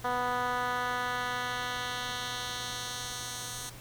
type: tone with band-pass filter sweep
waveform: 10% pulse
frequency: 246.9 Hz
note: B3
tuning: in tune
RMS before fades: -34 dBFS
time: 0.04-3.7 s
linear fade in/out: 10 ms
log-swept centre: 940 to 8000 Hz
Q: 0.97
effects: added 120 Hz sine -49 dBFS peak until 3.8 s + pink hiss -49 dBFS RMS until 3.8 s